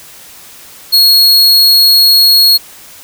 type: tone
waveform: 45% pulse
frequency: 4313 Hz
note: C#8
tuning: 48 cents flat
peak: -3 dBFS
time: 0.92-2.58 s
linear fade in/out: 20 ms
effects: white hiss -35 dBFS RMS until 3.03 s